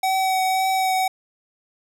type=tone with vibrato; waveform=square; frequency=757 Hz; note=F#5; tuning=39 cents sharp; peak=-19 dBFS; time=0.03-1.08 s; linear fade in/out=5 ms; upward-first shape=triangle; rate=1.9 Hz; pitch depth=15 cents each way; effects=none